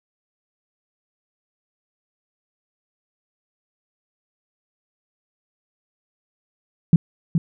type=tone with echo; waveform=sine; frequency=165.5 Hz; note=E3; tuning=7 cents sharp; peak=-7 dBFS; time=6.93-6.96 s; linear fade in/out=2 ms; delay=420 ms; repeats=1; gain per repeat=-7 dB; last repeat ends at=7.38 s; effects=none